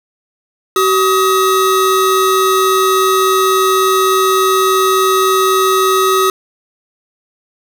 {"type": "tone pair together", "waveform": "square", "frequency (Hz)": [380.1, 1263.8], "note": ["F#4", "D#6"], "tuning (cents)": [47, 27], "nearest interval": "octave + major sixth", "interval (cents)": 2080, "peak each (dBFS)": -13, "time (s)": [0.76, 6.3], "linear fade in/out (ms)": 2, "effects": []}